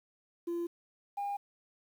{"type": "tone pair in turn", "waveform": "sine", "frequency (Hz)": [342.5, 807.3], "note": ["F4", "G#5"], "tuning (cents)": [-34, -49], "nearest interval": "octave + minor third", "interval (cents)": 1485, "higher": "second", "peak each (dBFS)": [-30, -31], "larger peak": "first", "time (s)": [[0.47, 0.67], [1.17, 1.37]], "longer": "neither", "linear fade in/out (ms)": 10, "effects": ["tanh soft clip ceiling -31 dBFS", "10-bit"]}